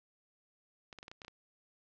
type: clicks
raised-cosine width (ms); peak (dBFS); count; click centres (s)
0.2; -30; 8; 0.928 / 0.987 / 1.029 / 1.081 / 1.115 / 1.218 / 1.248 / 1.281
effects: low-pass 5000 Hz 12 dB/octave